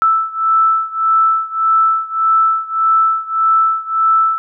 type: beating tone pair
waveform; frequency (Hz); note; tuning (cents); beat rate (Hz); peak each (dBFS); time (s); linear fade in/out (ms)
sine; 1318.5 / 1320.2; E6 / E6; 0 / +2; 1.7; -13 / -15; 0.02-4.38; 0
effects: none